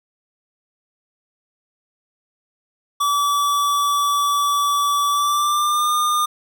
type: tone with pitch glide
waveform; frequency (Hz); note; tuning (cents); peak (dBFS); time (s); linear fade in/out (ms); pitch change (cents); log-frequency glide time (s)
square; 1151 to 1211.7; D6 to D#6; -35 to -46; -17; 3-6.26; 10; +89; 5.09-5.91
effects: none